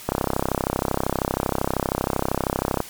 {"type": "click train", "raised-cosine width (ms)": 1, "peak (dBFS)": -6, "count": 90, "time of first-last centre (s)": [0.09, 2.803], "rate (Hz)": 32.8, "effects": ["white hiss -40 dBFS RMS until 2.89 s", "MP3 96 kbps"]}